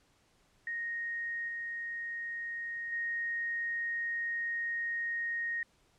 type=tone with level steps; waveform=sine; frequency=1864.7 Hz; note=A#6; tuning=in tune; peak=-34 / -36 / -32 dBFS; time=0.67-5.63 s; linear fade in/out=2 ms; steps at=1.48 / 2.92 s; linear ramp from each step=5 ms; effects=pink hiss -69 dBFS RMS until 5.98 s + low-pass 9000 Hz 12 dB/octave